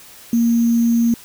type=tone with sample-and-hold; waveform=sine; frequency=233.1 Hz; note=A#3; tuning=in tune; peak=-12 dBFS; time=0.33-1.14 s; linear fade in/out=2 ms; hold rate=6300 Hz; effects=white hiss -42 dBFS RMS until 1.24 s